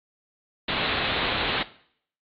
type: low-pass noise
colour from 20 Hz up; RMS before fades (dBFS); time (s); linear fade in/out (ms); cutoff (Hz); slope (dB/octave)
white; -27; 0.68-1.63; 5; 4100; 96
effects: noise-tail reverb RT60 0.6 s tail -17 dB re dry + AAC 32 kbps